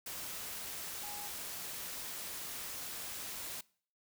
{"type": "tone in noise", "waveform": "sine", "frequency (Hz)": 824, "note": "G#5", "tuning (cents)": -14, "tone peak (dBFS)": -48, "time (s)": [1.03, 1.28], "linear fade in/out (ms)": 5, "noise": "white", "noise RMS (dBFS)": -43, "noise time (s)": [0.06, 3.61], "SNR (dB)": -8, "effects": ["noise-tail reverb RT60 0.5 s tail -23 dB re dry"]}